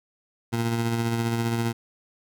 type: tone with tremolo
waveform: 20% pulse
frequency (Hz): 116.1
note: A#2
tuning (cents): -7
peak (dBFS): -17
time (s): 0.52-1.73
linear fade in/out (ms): 20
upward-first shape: sine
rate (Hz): 15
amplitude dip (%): 35
effects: none